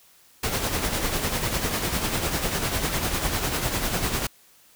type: noise with tremolo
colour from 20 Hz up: pink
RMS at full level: -24 dBFS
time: 0.43-4.27 s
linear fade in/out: 5 ms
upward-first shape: sine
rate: 10 Hz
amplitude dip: 50%
effects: white hiss -56 dBFS RMS until 4.75 s